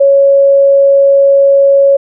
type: tone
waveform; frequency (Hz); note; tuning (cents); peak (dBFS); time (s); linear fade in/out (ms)
sine; 554.4; C#5; 0; -3; 0-1.97; 10
effects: none